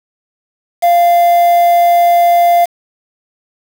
triangle tone with quantisation, 694 Hz, F5, 11 cents flat, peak -4 dBFS, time 0.82-2.66 s, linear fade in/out 20 ms, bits 4, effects none

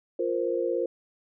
sine chord, F suspended fourth, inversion none, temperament equal, 349.2 / 466.2 / 523.3 Hz, F4 / Bb4 / C5, 0 / 0 / 0 cents, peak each -29 dBFS, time 0.19-0.86 s, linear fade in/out 5 ms, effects none

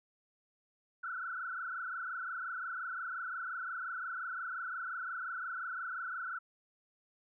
sine tone with frequency modulation, 1425 Hz, F6, 34 cents sharp, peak -37 dBFS, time 1.03-6.39 s, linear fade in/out 10 ms, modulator 25.7 Hz, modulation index 3.8, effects none

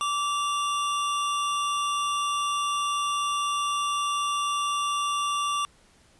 square tone pair together, 1163.6 / 2786 Hz, D6 / F7, -16 / -5 cents, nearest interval octave + minor third, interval 1511 cents, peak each -26 / -34 dBFS, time 0.01-5.65 s, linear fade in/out 0 ms, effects pink hiss -59 dBFS RMS until 6.19 s + resampled to 24000 Hz

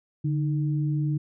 sine tone pair together, 146.82 / 311.1 Hz, D3 / D#4, 0 / 0 cents, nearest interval octave + minor second, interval 1300 cents, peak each -23 / -32 dBFS, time 0.24-1.18 s, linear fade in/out 10 ms, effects none

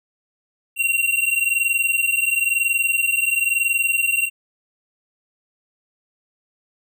square tone pair together, 2739 / 2760 Hz, F7 / F7, -34 / -21 cents, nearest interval unison, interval 13 cents, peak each -21 dBFS, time 0.76-4.3 s, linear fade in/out 50 ms, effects none

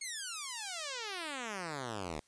5% pulse exponential sweep, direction down, 2217 to 72.2 Hz, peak -27 dBFS, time 0.01-2.2 s, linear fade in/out 5 ms, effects white hiss -69 dBFS RMS until 2.27 s + resampled to 22050 Hz

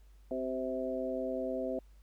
harmonic tone with a mistuned harmonic, 130 Hz, C3, 11 cents flat, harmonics 2 / 3 / 4 / 5, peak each -38 / -40 / -37 / -38 dBFS, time 0.31-1.79 s, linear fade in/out 2 ms, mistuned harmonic 3, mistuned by -26 cents, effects added 50 Hz sine -55 dBFS peak until 2.02 s + pink hiss -72 dBFS RMS until 2.02 s

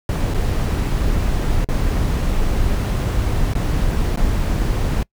brown noise with dropouts, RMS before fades -18 dBFS, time 0.09-5.03 s, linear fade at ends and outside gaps 1 ms, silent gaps 0.339-0.344 / 1.645-1.688 / 3.536-3.552 / 4.16-4.173 s, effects noise-tail reverb RT60 0.1 s tail -25 dB re dry

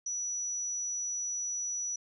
sine tone, 5890 Hz, F#8, 9 cents flat, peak -32 dBFS, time 0.06-1.96 s, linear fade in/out 5 ms, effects none

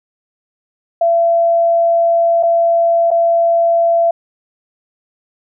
sine tone with dropouts, 675 Hz, E5, 41 cents sharp, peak -9 dBFS, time 1.01-4.11 s, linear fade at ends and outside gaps 5 ms, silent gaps 2.428-2.432 / 3.106-3.113 s, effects none

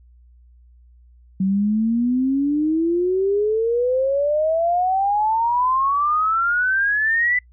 sine exponential sweep, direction up, 187.4 to 2006 Hz, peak -16 dBFS, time 1.4-7.39 s, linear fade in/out 5 ms, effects noise-tail reverb RT60 0.1 s tail -24 dB re dry + added 60 Hz sine -47 dBFS peak until 7.52 s

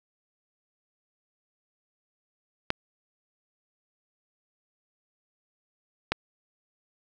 clicks, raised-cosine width 0.3 ms, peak -8 dBFS, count 2, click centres 2.704 / 6.12 s, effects none

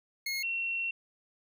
25% pulse / sine tone pair in turn, 2161 / 2723 Hz, C#7 / F7, -45 / -44 cents, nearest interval major third, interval 401 cents, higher second, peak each -28 / -30 dBFS, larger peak first, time 0.26-0.43 / 0.43-0.91 s, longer second, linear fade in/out 5 ms, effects none

